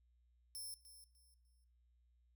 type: tone with echo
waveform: 10% pulse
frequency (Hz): 5340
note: E8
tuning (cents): +22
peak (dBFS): -40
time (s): 0.55-0.74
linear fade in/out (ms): 0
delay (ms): 300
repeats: 3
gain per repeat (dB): -12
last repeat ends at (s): 1.64
effects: noise-tail reverb RT60 0.6 s tail -20 dB re dry + added 60 Hz sine -70 dBFS peak until 2.35 s